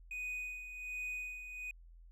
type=tone with tremolo; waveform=triangle; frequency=2489 Hz; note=D#7; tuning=in tune; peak=-36 dBFS; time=0.11-1.71 s; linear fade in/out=2 ms; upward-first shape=sine; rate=1.3 Hz; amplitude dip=60%; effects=added 42 Hz sine -54 dBFS peak until 2.11 s